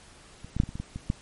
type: clicks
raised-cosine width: 5 ms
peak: -28 / -18 / -8 / -18 / -25 / -23 / -20 / -22 / -12 dBFS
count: 9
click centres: 0.446 / 0.566 / 0.601 / 0.636 / 0.691 / 0.755 / 0.8 / 0.96 / 1.101 s
effects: pink hiss -52 dBFS RMS until 1.21 s + MP3 48 kbps